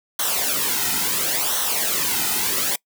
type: noise with flanger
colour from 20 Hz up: white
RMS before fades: -22 dBFS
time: 0.19-2.76 s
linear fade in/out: 5 ms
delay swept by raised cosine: 0.41 to 1.81 ms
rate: 0.72 Hz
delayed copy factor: -0.7
effects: noise-tail reverb RT60 0.1 s tail -24 dB re dry